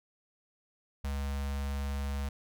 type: tone with notch filter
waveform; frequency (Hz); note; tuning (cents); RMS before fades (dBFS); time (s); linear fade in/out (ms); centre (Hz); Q
square; 69.8; C#2; +13; -34; 1.04-2.29; 5; 350; 1.6
effects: none